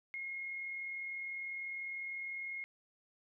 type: tone with amplitude modulation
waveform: sine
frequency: 2153 Hz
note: C7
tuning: 49 cents sharp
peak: -38 dBFS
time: 0.14-2.64 s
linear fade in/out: 0 ms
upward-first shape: sine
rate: 40 Hz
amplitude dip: 25%
effects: none